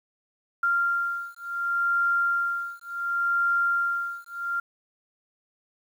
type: beating tone pair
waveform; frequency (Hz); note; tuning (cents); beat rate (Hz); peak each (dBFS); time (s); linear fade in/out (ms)
sine; 1389 / 1389.69; F6 / F6; -10 / -9; 0.69; -26; 0.63-4.6; 5
effects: 9-bit